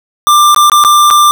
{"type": "tone with dropouts", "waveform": "square", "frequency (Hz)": 1187, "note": "D6", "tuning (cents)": 18, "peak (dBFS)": -4, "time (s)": [0.27, 1.31], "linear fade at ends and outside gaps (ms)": 0, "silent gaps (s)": [[0.546, 0.562], [0.698, 0.718], [0.839, 0.848], [1.103, 1.109]], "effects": []}